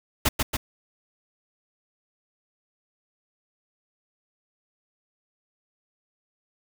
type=noise with echo; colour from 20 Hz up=pink; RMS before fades=-20 dBFS; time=0.25-0.29 s; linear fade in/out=10 ms; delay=140 ms; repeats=2; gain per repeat=-3 dB; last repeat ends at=0.57 s; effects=none